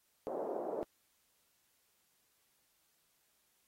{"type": "band-pass noise", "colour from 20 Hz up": "pink", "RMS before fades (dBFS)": -39, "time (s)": [0.27, 0.83], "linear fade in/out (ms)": 0, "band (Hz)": [380, 670], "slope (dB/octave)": 24, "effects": ["white hiss -75 dBFS RMS until 3.67 s", "AAC 48 kbps"]}